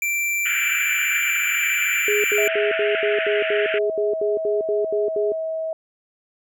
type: tone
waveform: square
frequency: 2349 Hz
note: D7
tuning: in tune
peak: -21 dBFS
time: 0.02-2.48 s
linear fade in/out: 2 ms
type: band-pass noise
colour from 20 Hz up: pink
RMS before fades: -26 dBFS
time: 0.45-3.79 s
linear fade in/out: 10 ms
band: 1400 to 3000 Hz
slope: 96 dB/octave
type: tone bursts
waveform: sine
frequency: 415.3 Hz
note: G#4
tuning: in tune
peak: -19 dBFS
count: 14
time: 2.08-5.321 s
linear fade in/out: 2 ms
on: 160 ms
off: 77 ms
type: tone with pitch glide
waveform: sine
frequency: 650 to 642.9 Hz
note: E5 to E5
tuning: -24 to -43 cents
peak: -23 dBFS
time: 2.38-5.73 s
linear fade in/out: 2 ms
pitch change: -19 cents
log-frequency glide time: 3.14-3.34 s
effects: none